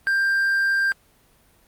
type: tone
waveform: triangle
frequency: 1586 Hz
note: G6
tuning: 20 cents sharp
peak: -16 dBFS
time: 0.07-0.92 s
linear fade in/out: 0 ms
effects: pink hiss -58 dBFS RMS until 1.67 s + Opus 32 kbps